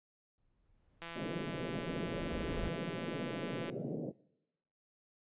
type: noise with exponential growth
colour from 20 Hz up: brown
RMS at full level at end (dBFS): -38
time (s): 0.38-2.68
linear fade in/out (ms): 0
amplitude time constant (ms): 500
type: click train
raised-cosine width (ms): 0.3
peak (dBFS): -29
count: 451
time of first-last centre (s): 1.02-3.699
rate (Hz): 168
type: band-pass noise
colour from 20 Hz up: pink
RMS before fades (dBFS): -40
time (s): 1.15-4.12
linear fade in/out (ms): 20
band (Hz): 130 to 600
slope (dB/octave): 48
effects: noise-tail reverb RT60 0.9 s tail -22 dB re dry + resampled to 8000 Hz